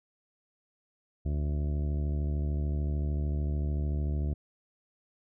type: harmonic tone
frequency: 73.42 Hz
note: D2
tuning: in tune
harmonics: 1 / 2 / 3 / 4 / 5 / 6 / 7 / 8 / 9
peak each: -28 / -35 / -42 / -44 / -46 / -56 / -54 / -56 / -52 dBFS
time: 1.25-4.34 s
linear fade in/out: 10 ms
effects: none